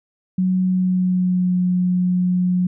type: tone with pitch glide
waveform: sine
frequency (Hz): 185 to 180.77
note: F#3 to F#3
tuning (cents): 0 to -40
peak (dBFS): -15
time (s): 0.38-2.67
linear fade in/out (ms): 5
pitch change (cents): -40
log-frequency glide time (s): 0.62-1.58
effects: none